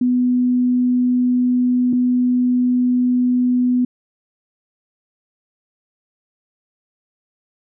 sine tone pair in turn, 248.5 / 248.5 Hz, B3 / B3, +11 / +11 cents, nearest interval unison, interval 0 cents, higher neither, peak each -13 dBFS, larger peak neither, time 0.01-1.93 / 1.93-3.85 s, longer neither, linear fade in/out 5 ms, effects none

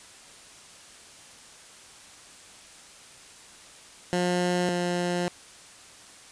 15% pulse tone pair in turn, 178.2 / 176.46 Hz, F3 / F3, +35 / +18 cents, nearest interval unison, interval 17 cents, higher first, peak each -17 / -19 dBFS, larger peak first, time 4.13-4.69 / 4.69-5.28 s, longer second, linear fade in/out 0 ms, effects white hiss -49 dBFS RMS until 6.31 s + resampled to 22050 Hz

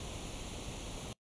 pink noise with comb filter, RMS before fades -43 dBFS, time 0-1.13 s, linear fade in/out 2 ms, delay 0.3 ms, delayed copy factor +0.65, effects noise-tail reverb RT60 0.1 s tail -23 dB re dry + resampled to 22050 Hz

